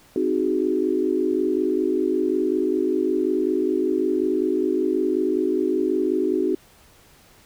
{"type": "chord", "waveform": "sine", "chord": "Ab dominant seventh", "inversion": "first", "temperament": "equal", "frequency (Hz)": [261.6, 311.1, 370, 415.3], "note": ["C4", "Eb4", "Gb4", "Ab4"], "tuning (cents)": [0, 0, 0, 0], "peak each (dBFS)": [-27, -24, -22, -27], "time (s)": [0.16, 6.55], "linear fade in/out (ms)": 2, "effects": ["pink hiss -53 dBFS RMS until 7.45 s"]}